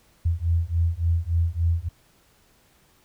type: beating tone pair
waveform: sine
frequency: 82.41 / 85.91 Hz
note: E2 / F2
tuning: 0 / -28 cents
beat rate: 3.5 Hz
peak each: -23 dBFS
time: 0.25-1.89 s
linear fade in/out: 10 ms
effects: pink hiss -60 dBFS RMS until 3.04 s